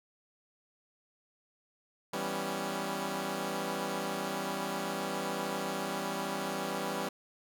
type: chord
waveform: 10% pulse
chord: C# half-diminished seventh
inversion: first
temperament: equal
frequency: 164.81 / 196 / 246.9 / 277.2 Hz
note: E3 / G3 / B3 / C#4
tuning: 0 / 0 / 0 / 0 cents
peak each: -33 / -28 / -33 / -31 dBFS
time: 2.13-7.09 s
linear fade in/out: 5 ms
effects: none